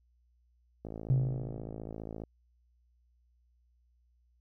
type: click train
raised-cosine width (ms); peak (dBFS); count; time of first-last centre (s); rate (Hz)
2; -28; 77; 0.85-2.237; 54.8
type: tone with exponential decay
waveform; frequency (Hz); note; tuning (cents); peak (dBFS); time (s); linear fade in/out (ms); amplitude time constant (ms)
sine; 130.8; C3; 0; -21; 1.1-1.93; 0; 180
effects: added 60 Hz sine -66 dBFS peak until 4.4 s